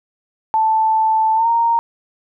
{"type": "tone with pitch glide", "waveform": "sine", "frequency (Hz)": [880, 928], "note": ["A5", "A#5"], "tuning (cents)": [0, -8], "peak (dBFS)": -12, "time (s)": [0.54, 1.79], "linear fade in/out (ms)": 0, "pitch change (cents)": 92, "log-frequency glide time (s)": [1.35, 1.48], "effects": []}